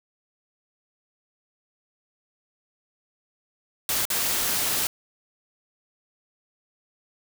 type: noise with dropouts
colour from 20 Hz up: white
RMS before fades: -25 dBFS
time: 3.89-4.87 s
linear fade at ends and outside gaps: 1 ms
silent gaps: 4.053-4.102 s
effects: none